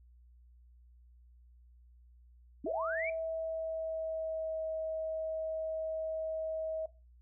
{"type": "linear sweep", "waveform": "sine", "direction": "up", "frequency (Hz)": [235.8, 2377], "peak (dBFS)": -35, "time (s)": [2.64, 3.1], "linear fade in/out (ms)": 5}
{"type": "tone with pitch glide", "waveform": "sine", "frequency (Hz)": [650, 637.7], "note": ["E5", "D#5"], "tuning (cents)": [-24, 42], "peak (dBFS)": -34, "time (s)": [2.66, 6.86], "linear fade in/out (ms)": 5, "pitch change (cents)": -34, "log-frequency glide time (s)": [3.08, 4.66]}
{"effects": ["noise-tail reverb RT60 0.3 s tail -18 dB re dry", "added 60 Hz sine -57 dBFS peak until 7.21 s"]}